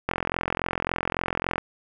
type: click train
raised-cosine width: 0.5 ms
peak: -9 dBFS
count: 66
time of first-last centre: 0.09-1.581 s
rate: 43.6 Hz
effects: none